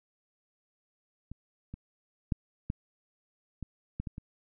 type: clicks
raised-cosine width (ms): 5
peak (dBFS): -29 / -28 / -15 / -19 / -25 / -21 / -24 / -28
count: 8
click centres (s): 1.316 / 1.74 / 2.322 / 2.701 / 3.627 / 4 / 4.072 / 4.181
effects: none